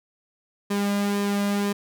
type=tone with flanger; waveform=sawtooth; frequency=202.3 Hz; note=G#3; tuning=45 cents flat; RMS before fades=-24 dBFS; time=0.7-1.73 s; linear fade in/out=10 ms; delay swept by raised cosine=1.4 to 2.29 ms; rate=2 Hz; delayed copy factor=-0.55; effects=none